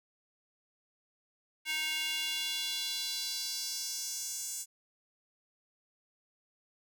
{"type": "tone with high-pass filter sweep", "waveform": "square", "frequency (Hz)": 311.1, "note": "D#4", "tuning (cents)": 0, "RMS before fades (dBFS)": -36, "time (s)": [1.65, 4.66], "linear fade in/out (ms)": 50, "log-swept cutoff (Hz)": [2300, 7300], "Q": 2.6, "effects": []}